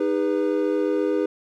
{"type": "chord", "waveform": "triangle", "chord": "G# minor", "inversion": "second", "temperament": "equal with one note detuned", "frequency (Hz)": [311.1, 405.4, 493.9], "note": ["D#4", "G#4", "B4"], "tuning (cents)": [0, -42, 0], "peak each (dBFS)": [-22, -22, -23], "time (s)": [0, 1.26], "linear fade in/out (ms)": 5, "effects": []}